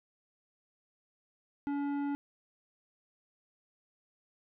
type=tone with tanh clipping; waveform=triangle; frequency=284.5 Hz; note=C#4; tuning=45 cents sharp; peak=-33 dBFS; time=1.67-2.15 s; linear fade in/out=0 ms; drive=16 dB; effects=none